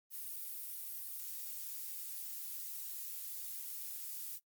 violet noise, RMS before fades -44 dBFS, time 0.1-4.4 s, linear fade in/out 50 ms, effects noise-tail reverb RT60 0.1 s tail -19 dB re dry + Opus 32 kbps

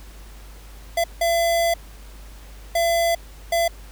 square tone bursts at uneven times, 675 Hz, E5, 41 cents sharp, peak -18 dBFS, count 4, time 0.97-1.04 / 1.21-1.74 / 2.75-3.15 / 3.52-3.68 s, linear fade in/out 5 ms, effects added 50 Hz sine -39 dBFS peak until 3.91 s + pink hiss -48 dBFS RMS until 3.91 s

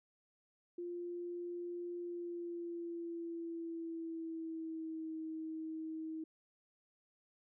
sine tone with pitch glide, 349.2 to 318.4 Hz, F4 to D#4, 0 to +40 cents, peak -40 dBFS, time 0.78-6.24 s, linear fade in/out 5 ms, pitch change -160 cents, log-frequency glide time 1.98-5.16 s, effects none

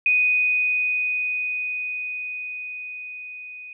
sine tone with level ramp, 2489 Hz, D#7, in tune, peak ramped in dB -15 to -36 dBFS, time 0.06-3.73 s, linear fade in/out 2 ms, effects none

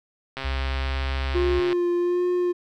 click train, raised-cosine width 0.3 ms, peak -15 dBFS, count 183, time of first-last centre 0.37-1.728 s, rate 134 Hz
sine tone with pitch glide, 67 to 68.37 Hz, C2 to C#2, +42 to -23 cents, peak -24 dBFS, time 0.44-1.6 s, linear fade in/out 10 ms, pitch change +35 cents, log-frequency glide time 0.6-1.11 s
triangle tone with vibrato, 353.5 Hz, F4, 21 cents sharp, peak -18 dBFS, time 1.34-2.53 s, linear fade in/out 20 ms, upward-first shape sine, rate 1.3 Hz, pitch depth 21 cents each way
effects none

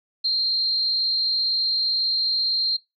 sine tone with amplitude modulation, 4186 Hz, C8, in tune, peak -17 dBFS, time 0.24-2.77 s, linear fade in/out 10 ms, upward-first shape sine, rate 257 Hz, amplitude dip 45%, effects noise-tail reverb RT60 0.2 s tail -20 dB re dry

